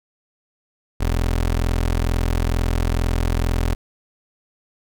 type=tone; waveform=25% pulse; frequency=42.2 Hz; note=E1; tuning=41 cents sharp; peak=-14 dBFS; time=1-3.75 s; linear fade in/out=10 ms; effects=none